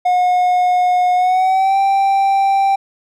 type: tone with pitch glide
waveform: triangle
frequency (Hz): 723 to 783.9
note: F#5 to G5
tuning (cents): -40 to 0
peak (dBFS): -9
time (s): 0.05-2.76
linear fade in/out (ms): 10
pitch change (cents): +140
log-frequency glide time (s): 1.15-1.78
effects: none